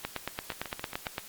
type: two click trains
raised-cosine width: 0.3 ms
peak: -15 / -21 dBFS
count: 11 / 5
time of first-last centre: 0.05-1.181 / 0.52-1.069 s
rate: 8.84 / 7.28 Hz
effects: white hiss -48 dBFS RMS until 1.28 s + Opus 48 kbps